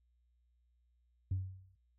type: tone with exponential decay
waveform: sine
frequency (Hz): 94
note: F#2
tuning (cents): +28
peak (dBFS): -28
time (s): 1.31-1.76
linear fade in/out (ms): 5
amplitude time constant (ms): 96
effects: tanh soft clip ceiling -29 dBFS + added 60 Hz sine -70 dBFS peak until 1.98 s